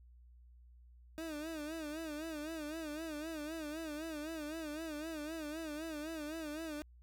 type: tone with vibrato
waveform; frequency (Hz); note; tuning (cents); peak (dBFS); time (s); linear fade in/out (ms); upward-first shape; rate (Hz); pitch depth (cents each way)
30% pulse; 311.1; D#4; 0; -38; 1.18-6.82; 0; sine; 3.9; 100
effects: added 60 Hz sine -57 dBFS peak until 7.02 s